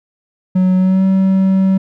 triangle tone with pitch glide, 185 to 190.97 Hz, F#3 to G3, 0 to -45 cents, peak -7 dBFS, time 0.55-1.78 s, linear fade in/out 10 ms, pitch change +55 cents, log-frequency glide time 0.77-1.04 s, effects none

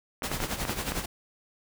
clicks, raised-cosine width 0.5 ms, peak -16 dBFS, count 7, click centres 0.222 / 0.316 / 0.403 / 0.438 / 0.652 / 0.695 / 0.92 s
pink noise with tremolo, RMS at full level -30 dBFS, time 0.23-1.06 s, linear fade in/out 10 ms, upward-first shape sine, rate 11 Hz, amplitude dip 65%
effects none

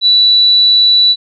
sine tone, 3951 Hz, B7, in tune, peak -5 dBFS, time 0.01-1.16 s, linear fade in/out 50 ms, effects none

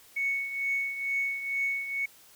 sine tone with tremolo, 2217 Hz, C#7, in tune, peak -24 dBFS, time 0.16-2.06 s, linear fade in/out 10 ms, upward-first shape triangle, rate 2.2 Hz, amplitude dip 70%, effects tanh soft clip ceiling -20 dBFS + white hiss -56 dBFS RMS until 2.35 s

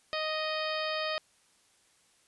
harmonic tone with a mistuned harmonic, 622.3 Hz, D#5, in tune, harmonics 1 / 2 / 3 / 4 / 5 / 6 / 7 / 8, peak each -34 / -37 / -39 / -40 / -41 / -42 / -42 / -43 dBFS, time 0.13-1.18 s, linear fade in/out 0 ms, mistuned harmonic 7, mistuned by +39 cents, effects white hiss -66 dBFS RMS until 2.27 s + resampled to 24000 Hz

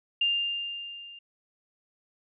sine tone with level ramp, 2800 Hz, F7, 4 cents sharp, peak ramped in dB -21 to -44 dBFS, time 0.21-1.19 s, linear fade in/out 5 ms, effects none

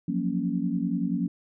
sine chord, Gb major seventh, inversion third, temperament equal, 174.61 / 185 / 233.1 / 277.2 Hz, F3 / Gb3 / Bb3 / Db4, 0 / 0 / 0 / 0 cents, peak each -30 dBFS, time 0.08-1.28 s, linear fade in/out 5 ms, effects none

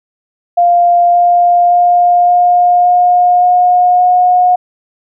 sine tone with pitch steps, 698.5 / 702.5 / 706.6 / 710.7 / 714.8 / 719 / 723.1 Hz, F5 / F5 / F5 / F5 / F5 / F#5 / F#5, 0 / +10 / +20 / +30 / +40 / -50 / -40 cents, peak -5 dBFS, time 0.57-4.56 s, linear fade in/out 10 ms, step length 570 ms, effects none

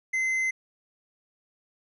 sine tone with tanh clipping, 2060 Hz, C7, 28 cents flat, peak -25 dBFS, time 0.13-0.51 s, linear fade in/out 10 ms, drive 6 dB, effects none

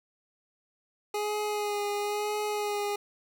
25% pulse tone with vibrato, 415.3 Hz, G#4, in tune, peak -25 dBFS, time 1.14-2.96 s, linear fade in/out 5 ms, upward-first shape sine, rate 1 Hz, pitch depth 22 cents each way, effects none

